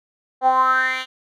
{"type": "tone with band-pass filter sweep", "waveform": "10% pulse", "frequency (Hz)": 258.9, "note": "C4", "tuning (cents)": -18, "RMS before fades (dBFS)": -18, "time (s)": [0.41, 1.06], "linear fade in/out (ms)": 50, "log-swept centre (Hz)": [680, 2900], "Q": 7.6, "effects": []}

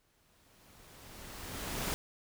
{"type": "noise with exponential growth", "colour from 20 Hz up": "pink", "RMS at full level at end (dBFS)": -34, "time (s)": [0, 1.94], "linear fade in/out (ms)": 0, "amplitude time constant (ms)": 420, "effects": []}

